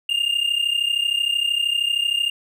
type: tone pair together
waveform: triangle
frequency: 2798 / 2831 Hz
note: F7 / F7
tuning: +3 / +23 cents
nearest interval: unison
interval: 20 cents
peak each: -20 dBFS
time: 0.09-2.3 s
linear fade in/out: 5 ms
effects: none